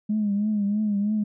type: tone with vibrato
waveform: sine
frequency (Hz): 207.7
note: G#3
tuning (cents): 0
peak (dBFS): -20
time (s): 0.09-1.24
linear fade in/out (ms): 10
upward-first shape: triangle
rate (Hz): 3.1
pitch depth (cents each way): 79
effects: tanh soft clip ceiling -16 dBFS